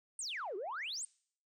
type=exponential two-way sweep; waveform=sine; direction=down then up; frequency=9170 to 354 to 9170 Hz; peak=-37 dBFS; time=0.19-1.05 s; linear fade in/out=2 ms; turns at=0.56 s; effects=noise-tail reverb RT60 0.6 s tail -26 dB re dry + tanh soft clip ceiling -34 dBFS